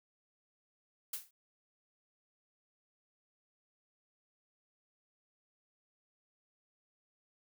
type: noise with exponential decay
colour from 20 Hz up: blue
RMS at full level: -35 dBFS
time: 1.13-1.31 s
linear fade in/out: 5 ms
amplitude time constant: 39 ms
effects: none